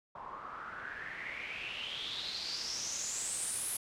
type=noise with low-pass filter sweep; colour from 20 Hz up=white; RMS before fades=-40 dBFS; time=0.15-3.77 s; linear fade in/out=5 ms; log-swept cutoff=970 to 11000 Hz; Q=7.1; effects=none